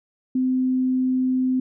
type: tone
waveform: sine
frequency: 257.1 Hz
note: C4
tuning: 30 cents flat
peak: -18 dBFS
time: 0.35-1.6 s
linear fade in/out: 5 ms
effects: none